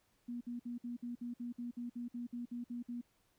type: tone bursts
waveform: sine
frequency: 240.4 Hz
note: B3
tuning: 46 cents flat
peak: -39 dBFS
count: 15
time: 0.28-3.014 s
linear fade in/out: 10 ms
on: 130 ms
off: 56 ms
effects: pink hiss -75 dBFS RMS until 3.38 s